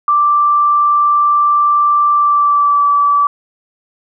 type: tone with pitch glide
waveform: sine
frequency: 1174.7 to 1153.9 Hz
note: D6 to D6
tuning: 0 to -31 cents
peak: -8 dBFS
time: 0.08-3.27 s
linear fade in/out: 2 ms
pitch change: -31 cents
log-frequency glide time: 2.13-2.86 s
effects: none